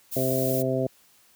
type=noise; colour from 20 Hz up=violet; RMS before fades=-32 dBFS; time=0.11-0.63 s; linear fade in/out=20 ms
type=harmonic tone; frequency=130.81 Hz; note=C3; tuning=in tune; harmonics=1 / 2 / 3 / 4 / 5; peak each=-29 / -29 / -29 / -29 / -29 dBFS; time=0.16-0.87 s; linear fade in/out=5 ms
effects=white hiss -59 dBFS RMS until 1.35 s + high-pass 60 Hz 12 dB/octave